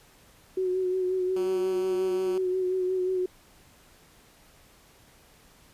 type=tone with vibrato; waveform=sine; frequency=370 Hz; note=F#4; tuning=in tune; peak=-24 dBFS; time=0.57-3.26 s; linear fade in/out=5 ms; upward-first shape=sine; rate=5.6 Hz; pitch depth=29 cents each way
type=tone; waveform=10% pulse; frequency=189 Hz; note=F#3; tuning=37 cents sharp; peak=-30 dBFS; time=1.36-2.38 s; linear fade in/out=2 ms
effects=pink hiss -57 dBFS RMS until 5.73 s + resampled to 32000 Hz